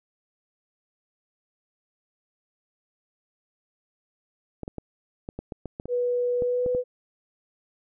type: clicks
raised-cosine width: 2 ms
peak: -20 dBFS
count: 12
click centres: 4.633 / 4.679 / 4.783 / 5.289 / 5.39 / 5.522 / 5.657 / 5.799 / 5.856 / 6.422 / 6.662 / 6.749 s
type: tone with pitch glide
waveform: sine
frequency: 489.5 to 497.8 Hz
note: B4 to B4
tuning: -15 to +14 cents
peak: -22 dBFS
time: 5.88-6.84 s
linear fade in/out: 50 ms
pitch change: +29 cents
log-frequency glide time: 6.41-6.7 s
effects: none